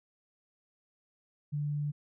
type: tone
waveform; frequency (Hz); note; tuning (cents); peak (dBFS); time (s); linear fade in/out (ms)
sine; 146.83; D3; 0; -30; 1.52-1.92; 20
effects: none